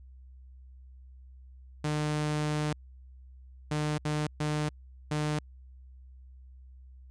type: tone bursts at uneven times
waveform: sawtooth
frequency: 150.8 Hz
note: D3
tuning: 46 cents sharp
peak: -24 dBFS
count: 5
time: 1.84-2.73 / 3.71-3.98 / 4.05-4.27 / 4.4-4.69 / 5.11-5.39 s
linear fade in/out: 5 ms
effects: added 64 Hz sine -48 dBFS peak until 7.1 s + resampled to 22050 Hz